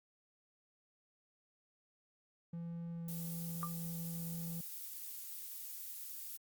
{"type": "tone with pitch glide", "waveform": "triangle", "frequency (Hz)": [168.9, 167.64], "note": ["E3", "E3"], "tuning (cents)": [42, 29], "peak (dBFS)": -39, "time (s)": [2.53, 4.61], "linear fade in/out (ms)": 5, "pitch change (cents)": -13, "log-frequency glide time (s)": [2.91, 3.03]}
{"type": "noise", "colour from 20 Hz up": "violet", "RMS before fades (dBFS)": -46, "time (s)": [3.08, 6.37], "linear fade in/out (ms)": 5}
{"type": "tone with exponential decay", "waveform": "sine", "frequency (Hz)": 1186, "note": "D6", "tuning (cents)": 17, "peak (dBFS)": -34, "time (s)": [3.63, 3.74], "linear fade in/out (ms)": 0, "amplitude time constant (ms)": 23}
{"effects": ["Opus 48 kbps"]}